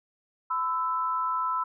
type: tone pair together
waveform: sine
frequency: 1009.2 / 1318.5 Hz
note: B5 / E6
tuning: +37 / 0 cents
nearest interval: perfect fourth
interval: 463 cents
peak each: -28 dBFS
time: 0.5-1.64 s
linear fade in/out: 10 ms
effects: none